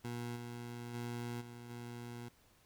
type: tone with level steps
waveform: 20% pulse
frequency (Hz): 119.6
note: A#2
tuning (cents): +45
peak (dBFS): -35 / -39 / -35 / -44 / -40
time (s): 0.04-2.29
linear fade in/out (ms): 10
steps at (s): 0.35 / 0.93 / 1.4 / 1.69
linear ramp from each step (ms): 20
effects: pink hiss -68 dBFS RMS until 2.65 s